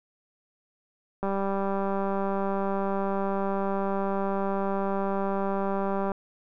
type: click train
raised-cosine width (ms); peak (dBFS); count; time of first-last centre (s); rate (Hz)
1; -16; 959; 1.23-6.118; 196
effects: none